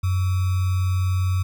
sine tone with sample-and-hold, 92.5 Hz, F#2, in tune, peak -18 dBFS, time 0.03-1.43 s, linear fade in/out 10 ms, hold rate 1225 Hz, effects none

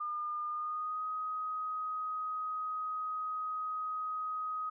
sine tone with pitch glide, 1210 to 1257 Hz, D#6 to D#6, -49 to +17 cents, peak -34 dBFS, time 0-4.7 s, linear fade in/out 10 ms, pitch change +66 cents, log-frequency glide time 0.47-1.05 s, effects none

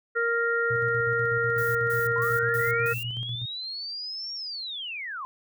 harmonic tone, 466.2 Hz, A#4, in tune, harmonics 1 / 3 / 4, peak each -27 / -25 / -31 dBFS, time 0.15-2.94 s, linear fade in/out 20 ms
sine tone with tremolo, 120 Hz, B2, 49 cents flat, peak -30 dBFS, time 0.7-3.46 s, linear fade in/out 10 ms, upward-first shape square, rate 8.1 Hz, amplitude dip 55%
violet noise bursts, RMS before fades -40 dBFS, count 5, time 1.58-3.03 s, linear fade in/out 0 ms, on 170 ms, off 150 ms
sine linear two-way sweep, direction up then down, 987.8 to 5588 to 987.8 Hz, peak -32 dBFS, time 2.16-5.25 s, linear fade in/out 0 ms, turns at 4.34 s
effects none

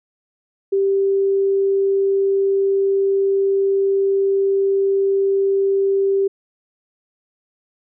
sine tone, 392 Hz, G4, in tune, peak -14 dBFS, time 0.72-6.28 s, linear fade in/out 10 ms, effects none

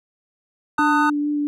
triangle chord, D# diminished, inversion second, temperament just, 896 / 1244.5 / 1493.4 Hz, A5 / D#6 / F#6, +31 / 0 / +16 cents, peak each -18 / -19 / -20 dBFS, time 0.78-1.1 s, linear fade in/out 5 ms
sine tone with vibrato, 293.7 Hz, D4, in tune, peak -19 dBFS, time 0.79-1.47 s, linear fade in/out 0 ms, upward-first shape sine, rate 4.4 Hz, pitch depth 12 cents each way
effects none

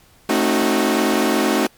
sawtooth chord, A diminished seventh, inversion none, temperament equal with one note detuned, 220 / 268.4 / 311.1 / 370 Hz, A3 / C4 / Eb4 / Gb4, 0 / +44 / 0 / 0 cents, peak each -17 dBFS, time 0.29-1.67 s, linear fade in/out 5 ms, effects pink hiss -52 dBFS RMS until 1.77 s + MP3 96 kbps

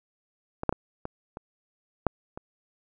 clicks, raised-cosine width 1 ms, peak -17 / -7 / -16 / -19 / -23 / -7 / -23 dBFS, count 7, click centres 0.634 / 0.693 / 0.726 / 1.054 / 1.371 / 2.067 / 2.375 s, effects none

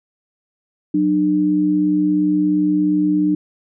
sine tone pair together, 184.3 / 301.4 Hz, F#3 / D4, -7 / +45 cents, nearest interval major sixth, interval 852 cents, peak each -21 / -14 dBFS, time 0.94-3.35 s, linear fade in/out 5 ms, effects none

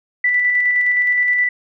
sine tone with tremolo, 1975.5 Hz, B6, in tune, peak -12 dBFS, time 0.24-1.49 s, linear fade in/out 5 ms, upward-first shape square, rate 9.6 Hz, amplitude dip 25%, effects none

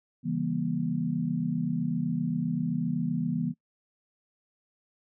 sine chord, C# diminished seventh, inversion none, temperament just, 138.59 / 166.31 / 199.57 / 239.5 Hz, C#3 / E3 / G3 / Bb3, 0 / +16 / +31 / +47 cents, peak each -35 / -30 / -35 / -30 dBFS, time 0.23-3.54 s, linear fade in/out 50 ms, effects noise-tail reverb RT60 0.1 s tail -19 dB re dry

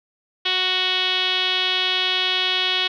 5% pulse tone with low-pass filter, 370 Hz, F#4, in tune, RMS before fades -21 dBFS, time 0.45-2.88 s, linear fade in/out 10 ms, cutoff 3400 Hz, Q 4.8, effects none

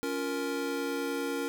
square chord, Bb minor, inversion first, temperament just, 279.7 / 349.6 / 466.2 Hz, Db4 / F4 / Bb4, +16 / +2 / 0 cents, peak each -35 / -39 / -35 dBFS, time 0.03-1.48 s, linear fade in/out 0 ms, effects 11-bit

